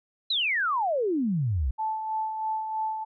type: exponential sweep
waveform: sine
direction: down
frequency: 4129 to 58.27 Hz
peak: -23 dBFS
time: 0.3-1.71 s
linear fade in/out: 5 ms
type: tone with tremolo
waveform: sine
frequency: 875 Hz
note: A5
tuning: 10 cents flat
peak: -25 dBFS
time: 1.78-3.05 s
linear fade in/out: 20 ms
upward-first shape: sine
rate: 3.1 Hz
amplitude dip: 45%
effects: none